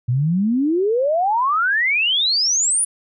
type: exponential sweep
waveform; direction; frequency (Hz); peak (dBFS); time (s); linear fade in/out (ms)
sine; up; 116.54 to 10080; -15; 0.08-2.85; 10
effects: none